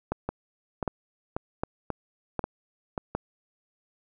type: two click trains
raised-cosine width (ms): 1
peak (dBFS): -13 / -15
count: 5 / 6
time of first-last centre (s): 0.12-3.15 / 0.29-2.978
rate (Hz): 1.32 / 1.86
effects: none